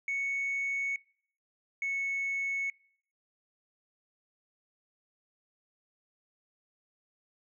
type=tone pair in turn; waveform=sine; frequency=2217 / 2206 Hz; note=C#7 / C#7; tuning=0 / -9 cents; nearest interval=unison; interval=9 cents; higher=first; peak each=-28 / -28 dBFS; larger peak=neither; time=0.08-0.96 / 1.82-2.7 s; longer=neither; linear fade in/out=2 ms; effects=noise-tail reverb RT60 0.6 s tail -26 dB re dry + tanh soft clip ceiling -27 dBFS